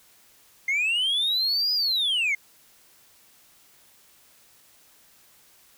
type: linear two-way sweep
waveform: sine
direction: up then down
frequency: 2083 to 4998 to 2083 Hz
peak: -19 dBFS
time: 0.68-2.35 s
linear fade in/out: 5 ms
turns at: 1.73 s
effects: tanh soft clip ceiling -20 dBFS + white hiss -57 dBFS RMS until 5.77 s